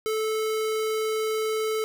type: tone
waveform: square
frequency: 436.4 Hz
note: A4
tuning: 14 cents flat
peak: -25 dBFS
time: 0.06-1.84 s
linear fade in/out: 0 ms
effects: none